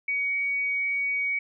sine tone, 2251 Hz, C#7, 26 cents sharp, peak -24 dBFS, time 0.08-1.39 s, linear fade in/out 5 ms, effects none

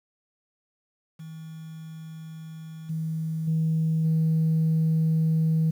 sine tone with level steps, 160 Hz, D#3, 49 cents sharp, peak -37 / -26 / -20 / -18 dBFS, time 1.19-5.71 s, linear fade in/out 10 ms, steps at 2.89 / 3.47 / 4.04 s, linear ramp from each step 10 ms, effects tanh soft clip ceiling -17 dBFS + 9-bit

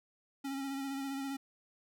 square tone with vibrato, 273.3 Hz, C#4, 24 cents flat, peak -37 dBFS, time 0.44-1.37 s, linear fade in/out 10 ms, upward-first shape sine, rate 15 Hz, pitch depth 28 cents each way, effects none

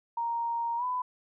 sine tone with pitch glide, 933 to 1000 Hz, A#5 to B5, +1 to +21 cents, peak -28 dBFS, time 0.17-1.02 s, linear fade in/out 5 ms, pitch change +120 cents, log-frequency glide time 0.77-0.84 s, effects none

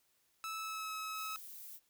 sawtooth tone with pitch glide, 1308 to 1287 Hz, E6 to E6, -14 to -42 cents, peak -36 dBFS, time 0.44-1.36 s, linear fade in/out 0 ms, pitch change -28 cents, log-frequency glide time 0.57-0.94 s
violet noise, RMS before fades -50 dBFS, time 1.14-1.8 s, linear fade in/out 50 ms
effects white hiss -75 dBFS RMS until 1.89 s

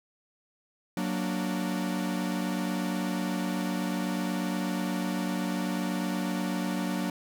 45% pulse chord, Gb augmented, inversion none, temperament equal, 185 / 233.1 / 293.7 Hz, Gb3 / Bb3 / D4, 0 / 0 / 0 cents, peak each -31 / -34 / -34 dBFS, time 0.97-7.1 s, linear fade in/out 2 ms, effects none

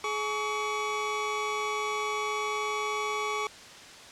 25% pulse tone pair together, 423.3 / 1130.1 Hz, G#4 / C#6, +33 / +33 cents, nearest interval octave + perfect fourth, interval 1700 cents, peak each -29 / -27 dBFS, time 0.04-3.47 s, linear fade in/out 2 ms, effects white hiss -47 dBFS RMS until 4.11 s + low-pass 6000 Hz 12 dB/octave

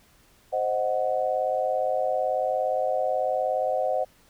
sine chord, C diminished, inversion none, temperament equal, 523.3 / 622.3 / 740 Hz, C5 / Eb5 / Gb5, 0 / 0 / 0 cents, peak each -27 dBFS, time 0.52-4.05 s, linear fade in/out 20 ms, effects pink hiss -59 dBFS RMS until 4.29 s

